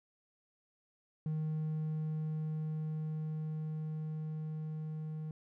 triangle tone with level ramp, 155.7 Hz, D#3, 2 cents sharp, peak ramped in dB -30 to -36 dBFS, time 1.26-5.31 s, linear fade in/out 2 ms, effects tanh soft clip ceiling -26 dBFS

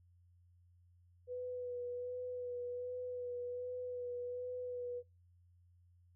sine tone with vibrato, 493.9 Hz, B4, in tune, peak -39 dBFS, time 1.27-5.03 s, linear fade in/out 50 ms, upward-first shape sine, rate 1.3 Hz, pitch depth 19 cents each way, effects noise-tail reverb RT60 0.2 s tail -21 dB re dry + added 88 Hz sine -64 dBFS peak until 6.15 s

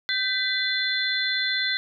sine tone cluster, 1552 / 1997 / 3506 / 4108 Hz, G6 / B6 / A7 / C8, -18 / +19 / -7 / -33 cents, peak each -28 dBFS, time 0.09-1.77 s, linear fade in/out 0 ms, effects none

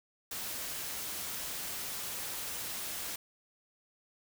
white noise, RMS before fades -39 dBFS, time 0.31-3.16 s, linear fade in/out 5 ms, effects none

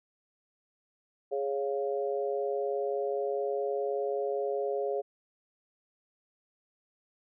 sine chord, Db major, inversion second, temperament equal, 415.3 / 554.4 / 698.5 Hz, Ab4 / Db5 / F5, 0 / 0 / 0 cents, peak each -31 / -33 / -37 dBFS, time 1.31-5.02 s, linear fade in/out 20 ms, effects none

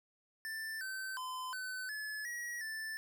square tone with pitch steps, 1773 / 1540 / 1022 / 1514 / 1717 / 1910 / 1762 Hz, A6 / G6 / C6 / F#6 / A6 / A#6 / A6, +13 / -31 / -41 / +39 / -43 / +42 / +2 cents, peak -40 dBFS, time 0.45-2.97 s, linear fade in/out 0 ms, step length 360 ms, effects none

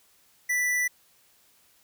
square tone, 1975.5 Hz, B6, in tune, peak -24 dBFS, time 0.49-0.88 s, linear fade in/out 10 ms, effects white hiss -62 dBFS RMS until 1.83 s

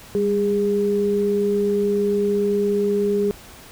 sine tone pair together, 200 / 408.6 Hz, G3 / G#4, +35 / -28 cents, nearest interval octave, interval 1237 cents, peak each -23 / -18 dBFS, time 0.15-3.31 s, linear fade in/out 0 ms, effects pink hiss -43 dBFS RMS until 3.71 s

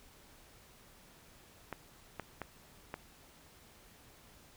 clicks, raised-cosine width 0.5 ms, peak -24 dBFS, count 4, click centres 1.727 / 2.197 / 2.417 / 2.941 s, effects pink hiss -60 dBFS RMS until 4.56 s

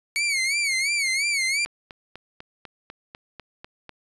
sawtooth tone with vibrato, 2217 Hz, C#7, in tune, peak -18 dBFS, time 0.16-1.65 s, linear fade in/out 0 ms, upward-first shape sine, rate 2.9 Hz, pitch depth 120 cents each way
click train, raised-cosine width 0.3 ms, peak -23 dBFS, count 10, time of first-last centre 1.66-3.893 s, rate 4.03 Hz
effects resampled to 24000 Hz

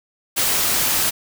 white noise, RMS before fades -19 dBFS, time 0.36-1.11 s, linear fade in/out 20 ms, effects none

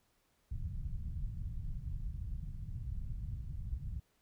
pink low-pass noise, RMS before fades -40 dBFS, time 0.51-4 s, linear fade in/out 5 ms, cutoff 130 Hz, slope 24 dB/octave, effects pink hiss -75 dBFS RMS until 4.21 s

